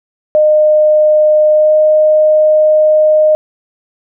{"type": "tone with pitch glide", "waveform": "sine", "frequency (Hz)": [611, 616], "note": ["D#5", "D#5"], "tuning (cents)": [-32, -17], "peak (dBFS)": -5, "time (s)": [0.35, 3.35], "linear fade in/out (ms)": 0, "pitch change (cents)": 15, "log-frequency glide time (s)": [1.52, 1.75], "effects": []}